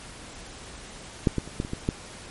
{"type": "clicks", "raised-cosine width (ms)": 3, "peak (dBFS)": [-6, -12, -28, -13, -22, -17, -10], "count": 7, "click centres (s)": [1.272, 1.383, 1.476, 1.601, 1.649, 1.734, 1.889], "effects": ["pink hiss -43 dBFS RMS until 2.3 s", "MP3 48 kbps"]}